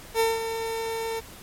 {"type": "tone with ADSR envelope", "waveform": "30% pulse", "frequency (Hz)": 452, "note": "A4", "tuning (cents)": 47, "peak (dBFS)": -16, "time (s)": [0.14, 1.21], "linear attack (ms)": 57, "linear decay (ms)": 190, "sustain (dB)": -9, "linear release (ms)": 25, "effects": ["pink hiss -45 dBFS RMS until 1.42 s", "MP3 64 kbps"]}